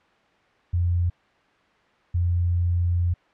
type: tone bursts at uneven times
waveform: sine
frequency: 87.31 Hz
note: F2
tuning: in tune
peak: -19 dBFS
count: 2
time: 0.73-1.1 / 2.14-3.14 s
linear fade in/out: 10 ms
effects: white hiss -59 dBFS RMS until 3.33 s + low-pass 2000 Hz 12 dB/octave